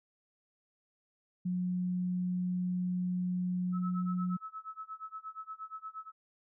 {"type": "tone", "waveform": "sine", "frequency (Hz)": 180.6, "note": "F#3", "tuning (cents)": -42, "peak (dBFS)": -30, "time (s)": [1.45, 4.37], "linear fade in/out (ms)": 10}
{"type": "tone with tremolo", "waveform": "sine", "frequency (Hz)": 1298, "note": "E6", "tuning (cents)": -27, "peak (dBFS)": -38, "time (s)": [3.72, 6.12], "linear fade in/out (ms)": 50, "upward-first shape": "sine", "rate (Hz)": 8.5, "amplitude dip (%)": 95}
{"effects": []}